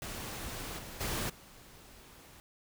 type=noise with level steps; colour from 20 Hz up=pink; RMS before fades=-41 / -46 / -35 / -55 dBFS; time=0.02-2.4 s; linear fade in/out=0 ms; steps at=0.78 / 1 / 1.29 s; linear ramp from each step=10 ms; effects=none